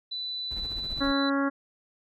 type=tone; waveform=sine; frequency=3984 Hz; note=B7; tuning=14 cents sharp; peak=-31 dBFS; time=0.11-1.3 s; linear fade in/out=10 ms
type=noise with tremolo; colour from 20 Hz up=brown; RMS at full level=-36 dBFS; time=0.5-1.12 s; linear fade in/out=20 ms; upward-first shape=sine; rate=15 Hz; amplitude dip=60%
type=harmonic tone; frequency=277.2 Hz; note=C#4; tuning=in tune; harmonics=1 / 2 / 3 / 4 / 5 / 6 / 7; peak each=-25 / -32 / -39 / -33 / -33 / -36 / -44 dBFS; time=1-1.5 s; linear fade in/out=20 ms
effects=none